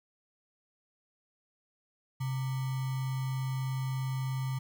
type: tone with sample-and-hold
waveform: sine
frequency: 131.6 Hz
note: C3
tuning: 10 cents sharp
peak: -30 dBFS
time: 2.2-4.59 s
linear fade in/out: 10 ms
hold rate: 1050 Hz
effects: none